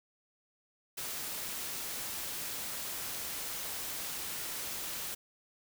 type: noise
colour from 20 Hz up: white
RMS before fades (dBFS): -39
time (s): 0.97-5.15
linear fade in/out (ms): 10
effects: none